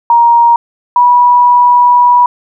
sine tone pair in turn, 940 / 974.7 Hz, A#5 / B5, +14 / -23 cents, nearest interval minor second, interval 63 cents, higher second, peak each -3 dBFS, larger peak neither, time 0.1-0.56 / 0.96-2.26 s, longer second, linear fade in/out 2 ms, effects none

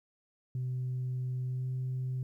sine tone with pitch glide, 127.2 to 128.53 Hz, C3 to C3, -48 to -30 cents, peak -30 dBFS, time 0.55-2.23 s, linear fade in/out 2 ms, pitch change +18 cents, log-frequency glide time 1.46-1.67 s, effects tanh soft clip ceiling -29 dBFS + 12-bit

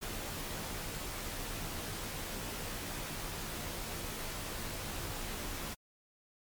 pink noise with comb filter, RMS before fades -40 dBFS, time 0.01-5.75 s, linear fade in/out 20 ms, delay 16 ms, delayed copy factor -0.55, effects MP3 96 kbps

